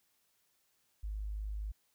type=tone; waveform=sine; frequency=51.91 Hz; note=G#1; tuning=in tune; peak=-36 dBFS; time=1.03-1.72 s; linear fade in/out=10 ms; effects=white hiss -75 dBFS RMS until 1.94 s